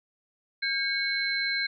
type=tone cluster; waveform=sine; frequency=1610 / 2201 / 4098 Hz; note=G6 / C#7 / C8; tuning=+46 / -13 / -37 cents; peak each=-30 dBFS; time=0.62-1.67 s; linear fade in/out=10 ms; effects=none